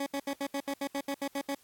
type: tone bursts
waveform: 20% pulse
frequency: 279 Hz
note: C#4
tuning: 11 cents sharp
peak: -26 dBFS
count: 12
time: 0-1.549 s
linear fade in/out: 5 ms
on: 64 ms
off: 71 ms
effects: white hiss -64 dBFS RMS until 1.63 s + AAC 64 kbps